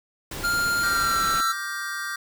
pink noise, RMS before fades -34 dBFS, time 0.31-1.41 s, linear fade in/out 5 ms
square tone with pitch glide, 1399 to 1340.5 Hz, F6 to E6, +3 to +29 cents, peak -22 dBFS, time 0.43-1.53 s, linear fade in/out 20 ms, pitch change -74 cents, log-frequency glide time 0.84-1.26 s
square chord, G minor seventh, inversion second, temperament just, 1176 / 1411.2 / 1568 / 1881.6 Hz, D6 / F6 / G6 / Bb6, +2 / +18 / 0 / +16 cents, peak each -36 / -37 / -32 / -37 dBFS, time 0.83-2.16 s, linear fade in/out 5 ms
effects none

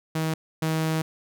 sawtooth tone pair in turn, 159.2 / 159.2 Hz, D#3 / D#3, +40 / +40 cents, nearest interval unison, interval 0 cents, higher neither, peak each -20 / -19 dBFS, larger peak second, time 0.15-0.34 / 0.62-1.02 s, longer second, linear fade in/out 5 ms, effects none

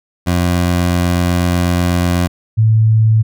20% pulse / sine tone pair in turn, 88.1 / 110.39 Hz, F2 / A2, +16 / +6 cents, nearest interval major third, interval 390 cents, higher second, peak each -7 dBFS, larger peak neither, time 0.26-2.28 / 2.57-3.23 s, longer first, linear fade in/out 20 ms, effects none

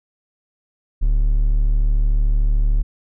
triangle tone, 36.71 Hz, D1, in tune, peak -11 dBFS, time 1.01-2.83 s, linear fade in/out 20 ms, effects none

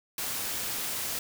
white noise, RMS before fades -33 dBFS, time 0.18-1.19 s, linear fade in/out 2 ms, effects none

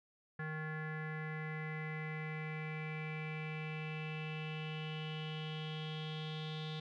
square tone with low-pass filter sweep, 155.56 Hz, D#3, in tune, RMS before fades -42 dBFS, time 0.39-6.8 s, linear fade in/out 5 ms, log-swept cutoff 1700 to 3600 Hz, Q 6.7, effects none

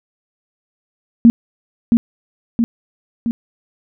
sine tone with echo, 232.7 Hz, A#3, 3 cents flat, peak -3 dBFS, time 1.25-1.3 s, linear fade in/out 0 ms, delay 670 ms, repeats 3, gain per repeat -4 dB, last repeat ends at 3.31 s, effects none

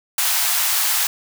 white high-pass noise, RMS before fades -19 dBFS, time 0.18-1.07 s, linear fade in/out 2 ms, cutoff 700 Hz, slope 48 dB/octave, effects none

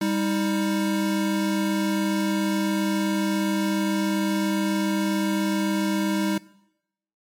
square tone pair together, 199.19 / 316.2 Hz, G3 / D#4, +28 / +28 cents, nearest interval minor sixth, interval 800 cents, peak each -25 dBFS, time 0.01-6.38 s, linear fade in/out 5 ms, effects noise-tail reverb RT60 0.8 s tail -20 dB re dry + MP3 64 kbps

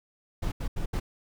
brown noise bursts at uneven times, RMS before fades -29 dBFS, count 4, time 0.42-0.52 / 0.6-0.68 / 0.76-0.86 / 0.93-1 s, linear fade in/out 10 ms, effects none

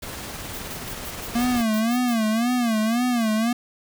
pink noise with tremolo, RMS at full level -33 dBFS, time 0.02-1.62 s, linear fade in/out 10 ms, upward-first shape sine, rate 19 Hz, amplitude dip 25%
violet noise bursts, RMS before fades -37 dBFS, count 10, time 0.53-2.14 s, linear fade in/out 5 ms, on 62 ms, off 110 ms
square tone with vibrato, 232 Hz, A#3, 8 cents flat, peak -20 dBFS, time 1.35-3.53 s, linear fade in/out 5 ms, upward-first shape sine, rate 1.9 Hz, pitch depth 130 cents each way
effects none

